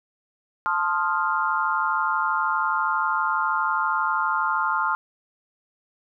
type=chord; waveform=sine; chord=F dominant seventh; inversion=first; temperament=equal; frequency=880 / 1046.5 / 1244.5 / 1396.9 Hz; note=A5 / C6 / Eb6 / F6; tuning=0 / 0 / 0 / 0 cents; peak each=-27 / -26 / -27 / -25 dBFS; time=0.66-4.95 s; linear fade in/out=0 ms; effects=none